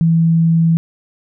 sine tone, 164.81 Hz, E3, in tune, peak -9 dBFS, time 0.01-0.77 s, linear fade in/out 0 ms, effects none

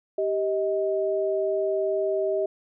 sine tone pair together, 390.8 / 630 Hz, G4 / D#5, -5 / +21 cents, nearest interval minor sixth, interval 826 cents, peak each -25 dBFS, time 0.18-2.46 s, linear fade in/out 5 ms, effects none

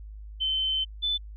sine tone pair in turn, 3074 / 3507 Hz, G7 / A7, -35 / -6 cents, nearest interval major second, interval 229 cents, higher second, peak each -24 dBFS, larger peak neither, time 0.4-0.85 / 1.02-1.18 s, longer first, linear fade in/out 20 ms, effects added 52 Hz sine -39 dBFS peak until 1.36 s

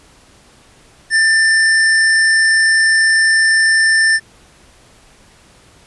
square tone, 1783 Hz, A6, 22 cents sharp, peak -10 dBFS, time 1.1-4.2 s, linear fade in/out 50 ms, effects pink hiss -47 dBFS RMS until 5.86 s + resampled to 24000 Hz

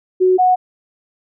sine tone pair in turn, 370 / 735.1 Hz, F#4 / F#5, 0 / -11 cents, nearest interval octave, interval 1189 cents, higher second, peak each -9 dBFS, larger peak neither, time 0.2-0.38 / 0.38-0.56 s, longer neither, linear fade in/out 20 ms, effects none

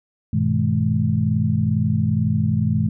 sine tone cluster, 100.2 / 122.4 / 159.9 / 212 Hz, G2 / B2 / D#3 / G#3, +38 / -15 / +48 / +36 cents, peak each -22 dBFS, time 0.33-2.89 s, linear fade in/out 5 ms, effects none

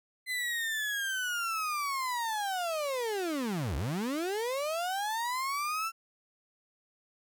35% pulse linear two-way sweep, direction down then up, 2041 to 61.74 to 1356 Hz, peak -29 dBFS, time 0.26-5.92 s, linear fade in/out 50 ms, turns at 3.76 s, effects none

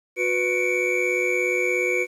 triangle tone cluster, 362.4 / 494 / 2232 / 2329 Hz, F#4 / B4 / C#7 / D7, -36 / 0 / +11 / -15 cents, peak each -24 dBFS, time 0.16-2.07 s, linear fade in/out 50 ms, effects resampled to 32000 Hz + 9-bit

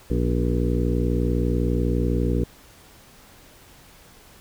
harmonic tone with a mistuned harmonic, 60 Hz, B1, 49 cents flat, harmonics 1 / 2 / 3 / 4 / 5 / 6 / 7 / 8, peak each -23 / -26 / -28 / -29 / -30 / -31 / -31 / -32 dBFS, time 0.1-2.44 s, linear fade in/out 5 ms, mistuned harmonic 5, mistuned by -47 cents, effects pink hiss -50 dBFS RMS until 4.4 s

